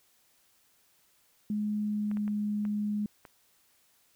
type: tone with pitch glide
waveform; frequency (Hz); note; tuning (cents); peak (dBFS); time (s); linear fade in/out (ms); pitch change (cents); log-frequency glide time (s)
sine; 210 to 208.5; G#3 to G#3; +19 to +7; -28; 1.5-3.06; 2; -12; 1.83-2.23
type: clicks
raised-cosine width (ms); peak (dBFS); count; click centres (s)
0.5; -32; 5; 2.114 / 2.171 / 2.279 / 2.652 / 3.252
effects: white hiss -67 dBFS RMS until 4.15 s